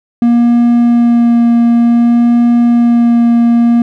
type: tone with vibrato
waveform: triangle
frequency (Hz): 236.4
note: A#3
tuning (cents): +24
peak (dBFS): -3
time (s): 0.22-3.82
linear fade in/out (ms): 2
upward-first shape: sine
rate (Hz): 0.55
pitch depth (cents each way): 11
effects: none